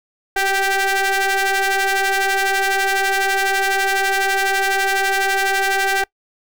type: ring-modulated tone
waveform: sawtooth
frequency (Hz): 392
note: G4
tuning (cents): 0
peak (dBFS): -9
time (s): 0.36-6.04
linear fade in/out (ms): 5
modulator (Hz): 1170
effects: noise-tail reverb RT60 0.1 s tail -23 dB re dry